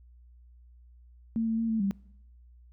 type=tone with pitch steps; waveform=sine; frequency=226.3 / 224.3 / 227.4 / 222.4 / 197 Hz; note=A3 / A3 / A#3 / A3 / G3; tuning=+49 / +34 / -43 / +19 / +9 cents; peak=-25 dBFS; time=1.36-1.91 s; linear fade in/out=0 ms; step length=110 ms; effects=noise-tail reverb RT60 0.8 s tail -24 dB re dry + added 60 Hz sine -52 dBFS peak until 2.72 s